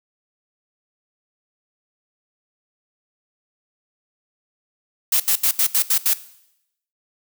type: noise bursts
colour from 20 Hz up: blue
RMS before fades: -17 dBFS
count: 7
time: 5.12-6.136 s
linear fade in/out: 5 ms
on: 80 ms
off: 76 ms
effects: noise-tail reverb RT60 0.8 s tail -17 dB re dry